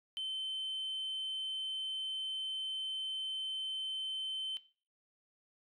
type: tone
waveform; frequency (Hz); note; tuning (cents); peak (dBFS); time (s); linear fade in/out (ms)
sine; 3080; G7; -31; -34; 0.17-4.57; 0
effects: noise-tail reverb RT60 0.4 s tail -18 dB re dry + tanh soft clip ceiling -34 dBFS

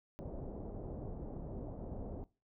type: low-pass noise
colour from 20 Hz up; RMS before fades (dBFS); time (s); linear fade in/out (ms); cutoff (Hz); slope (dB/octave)
pink; -44; 0.19-2.24; 0; 660; 24
effects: noise-tail reverb RT60 0.3 s tail -20 dB re dry

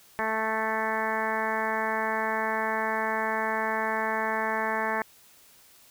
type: harmonic tone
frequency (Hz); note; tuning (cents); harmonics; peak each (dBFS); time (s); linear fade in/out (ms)
220; A3; 0; 1 / 2 / 3 / 4 / 5 / 6 / 7 / 8 / 9 / 10; -37 / -35 / -34 / -31 / -34 / -39 / -37 / -32 / -39 / -41; 0.19-5.02; 0
effects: white hiss -56 dBFS RMS until 5.9 s

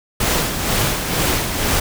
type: noise with tremolo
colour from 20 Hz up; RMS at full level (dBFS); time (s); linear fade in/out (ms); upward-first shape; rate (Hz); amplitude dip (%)
pink; -17; 0.2-1.8; 5; sine; 2.1; 50
effects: none

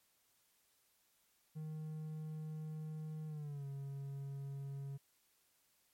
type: tone with pitch glide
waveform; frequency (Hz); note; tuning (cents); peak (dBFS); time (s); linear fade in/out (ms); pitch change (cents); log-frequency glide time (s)
triangle; 155.56 to 138.59; D#3 to C#3; 0 to 0; -40; 1.55-4.98; 20; -200; 3.27-3.66
effects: white hiss -75 dBFS RMS until 5.93 s + MP3 64 kbps

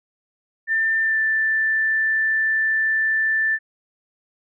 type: tone with pitch glide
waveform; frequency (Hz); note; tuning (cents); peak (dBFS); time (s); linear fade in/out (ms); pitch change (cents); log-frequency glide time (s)
sine; 1790 to 1767.4; A6 to A6; +29 to +7; -17; 0.67-3.59; 50; -22; 1.02-1.18
effects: none

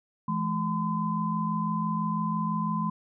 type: tone cluster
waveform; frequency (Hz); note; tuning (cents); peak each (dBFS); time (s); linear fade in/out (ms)
sine; 166.9 / 212.9 / 1019; E3 / G#3 / C6; +22 / +43 / -46; -30; 0.28-2.9; 5
effects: none

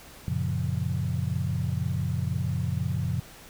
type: chord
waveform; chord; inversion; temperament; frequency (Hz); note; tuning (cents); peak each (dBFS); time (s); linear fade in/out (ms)
sine; Gb major seventh; none; equal; 92.5 / 116.54 / 138.59 / 174.61; Gb2 / Bb2 / Db3 / F3; 0 / 0 / 0 / 0; -30 / -31 / -30 / -33; 0.28-3.2; 0
effects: pink hiss -48 dBFS RMS until 3.49 s

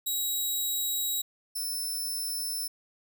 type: tone pair in turn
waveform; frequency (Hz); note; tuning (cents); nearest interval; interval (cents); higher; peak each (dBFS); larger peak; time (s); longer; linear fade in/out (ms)
10% pulse; 3845 / 5301; B7 / E8; -47 / +9; tritone; 556; second; -20 / -25; first; 0.06-1.22 / 1.55-2.68; first; 10
effects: none

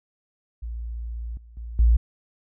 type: tone with level steps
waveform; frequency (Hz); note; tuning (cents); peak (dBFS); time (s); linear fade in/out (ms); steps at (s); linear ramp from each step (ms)
sine; 57.6; A#1; -20; -29 / -44 / -32 / -13; 0.62-1.97; 10; 1.37 / 1.57 / 1.79; 2
effects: none

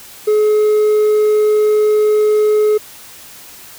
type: tone with hard clipping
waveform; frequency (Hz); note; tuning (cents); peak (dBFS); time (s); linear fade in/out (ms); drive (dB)
sine; 425; G#4; +40; -10; 0.27-2.78; 10; 2
effects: white hiss -37 dBFS RMS until 3.78 s

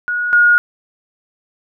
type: tone pair in turn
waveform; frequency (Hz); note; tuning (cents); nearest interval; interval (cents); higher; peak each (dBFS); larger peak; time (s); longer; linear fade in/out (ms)
sine; 1452 / 1437; F#6 / F6; -33 / +49; unison; 18; first; -16 / -7; second; 0.08-0.33 / 0.33-0.58; neither; 0
effects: none

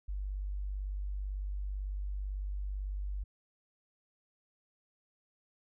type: tone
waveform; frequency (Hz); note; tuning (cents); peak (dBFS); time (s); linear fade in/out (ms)
sine; 49; G1; 0; -34; 0.08-3.24; 10
effects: none

